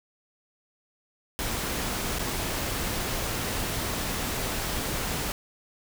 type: noise with dropouts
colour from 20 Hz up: pink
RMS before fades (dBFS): -30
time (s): 1.39-5.32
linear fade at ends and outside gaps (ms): 0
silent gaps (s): 2.186-2.193
effects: none